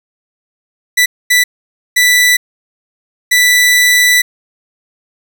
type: tone bursts at uneven times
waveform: sawtooth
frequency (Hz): 1975.5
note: B6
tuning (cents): 0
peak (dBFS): -3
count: 4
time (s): 0.97-1.06 / 1.3-1.44 / 1.96-2.37 / 3.31-4.22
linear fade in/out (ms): 10
effects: none